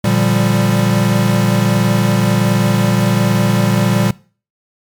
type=chord; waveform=square; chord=G minor seventh; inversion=first; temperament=equal; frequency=116.54 / 146.83 / 174.61 / 196 Hz; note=Bb2 / D3 / F3 / G3; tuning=0 / 0 / 0 / 0 cents; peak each=-16 / -20 / -19 / -16 dBFS; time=0.04-4.11 s; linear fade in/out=5 ms; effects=noise-tail reverb RT60 0.4 s tail -22 dB re dry + MP3 96 kbps